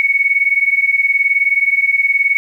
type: beating tone pair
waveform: sine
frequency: 2217 / 2236 Hz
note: C#7 / C#7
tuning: 0 / +14 cents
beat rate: 19 Hz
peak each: -13 / -15 dBFS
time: 0-2.37 s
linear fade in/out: 0 ms
effects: 8-bit